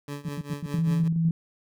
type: tone with tremolo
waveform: 20% pulse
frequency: 143.7 Hz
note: D3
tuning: 37 cents flat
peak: -26 dBFS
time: 0.08-1.08 s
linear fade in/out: 2 ms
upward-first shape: triangle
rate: 5 Hz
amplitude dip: 90%
type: tone bursts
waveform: sine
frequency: 166.1 Hz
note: E3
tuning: 13 cents sharp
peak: -28 dBFS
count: 9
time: 0.25-1.287 s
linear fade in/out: 2 ms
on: 37 ms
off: 88 ms
type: tone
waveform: sine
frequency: 164.81 Hz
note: E3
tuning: in tune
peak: -21 dBFS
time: 0.74-1.31 s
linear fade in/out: 2 ms
effects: none